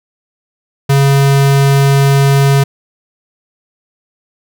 square tone, 138.59 Hz, C#3, in tune, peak -7 dBFS, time 0.89-2.64 s, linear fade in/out 10 ms, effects none

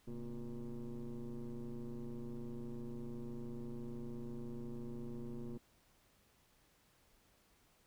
sine tone with frequency modulation, 110 Hz, A2, in tune, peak -39 dBFS, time 0.07-5.58 s, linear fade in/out 10 ms, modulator 123 Hz, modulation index 2.1, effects tanh soft clip ceiling -41 dBFS + pink hiss -71 dBFS RMS until 7.86 s

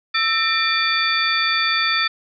sine tone cluster, 1322 / 1822 / 2379 / 3518 / 4582 Hz, E6 / A#6 / D7 / A7 / D8, +5 / -40 / +22 / -1 / -44 cents, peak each -23 dBFS, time 0.14-2.08 s, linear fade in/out 10 ms, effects none

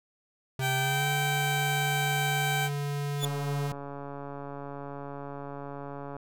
square tone with pitch glide, 132.4 to 143.55 Hz, C3 to D3, +21 to -39 cents, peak -30 dBFS, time 0.59-3.72 s, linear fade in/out 2 ms, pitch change +140 cents, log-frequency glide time 0.76-1.06 s
15% pulse tone, 776 Hz, G5, 18 cents flat, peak -21 dBFS, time 0.6-2.7 s, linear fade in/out 50 ms
sawtooth tone with exponential growth, 3471 Hz, A7, 24 cents flat, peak -22 dBFS, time 3.16-3.25 s, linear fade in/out 2 ms, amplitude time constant 18 ms
click train, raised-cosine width 1 ms, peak -26 dBFS, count 415, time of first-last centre 3.23-6.166 s, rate 141 Hz
effects none

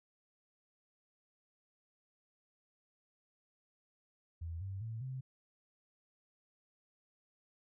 sine tone with pitch steps, 83.2 / 96.68 / 112.35 / 130.55 Hz, E2 / G2 / A2 / C3, +17 / -23 / +37 / -3 cents, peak -39 dBFS, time 4.41-5.21 s, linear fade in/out 10 ms, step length 200 ms, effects none

